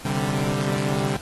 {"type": "chord", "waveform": "sawtooth", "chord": "C suspended second", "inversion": "none", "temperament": "equal", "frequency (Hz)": [130.81, 146.83, 196], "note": ["C3", "D3", "G3"], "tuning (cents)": [0, 0, 0], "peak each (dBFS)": -23, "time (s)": [0.05, 1.17], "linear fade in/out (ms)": 5, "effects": ["pink hiss -41 dBFS RMS until 1.21 s", "AAC 32 kbps"]}